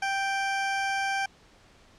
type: tone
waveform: 20% pulse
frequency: 784 Hz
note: G5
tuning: in tune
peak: -21 dBFS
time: 0.02-1.26 s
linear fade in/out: 5 ms
effects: pink hiss -57 dBFS RMS until 1.98 s + low-pass 6000 Hz 12 dB/octave